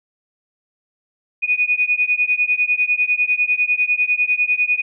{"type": "beating tone pair", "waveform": "sine", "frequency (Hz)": [2469, 2479], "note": ["D#7", "D#7"], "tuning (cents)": [-14, -7], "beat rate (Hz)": 10, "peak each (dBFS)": -18, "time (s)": [1.42, 4.82], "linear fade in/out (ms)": 20, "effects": []}